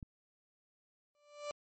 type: click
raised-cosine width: 5 ms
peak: -33 dBFS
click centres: 0.028 s
type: tone with exponential growth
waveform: 35% pulse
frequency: 587.3 Hz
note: D5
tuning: in tune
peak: -34 dBFS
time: 1.15-1.51 s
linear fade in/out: 0 ms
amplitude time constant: 78 ms
effects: MP3 32 kbps